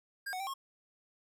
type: tone with pitch steps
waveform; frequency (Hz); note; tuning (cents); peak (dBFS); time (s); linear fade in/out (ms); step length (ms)
square; 1612 / 740 / 780 / 1084; G6 / F#5 / G5 / C#6; +48 / 0 / -9 / -39; -37; 0.26-0.54; 10; 70
effects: none